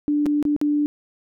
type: tone with dropouts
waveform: sine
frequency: 294.4 Hz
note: D4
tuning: 4 cents sharp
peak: -17 dBFS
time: 0.08-0.86 s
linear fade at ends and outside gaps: 0 ms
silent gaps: 0.258-0.264 / 0.427-0.452 / 0.564-0.614 s
effects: none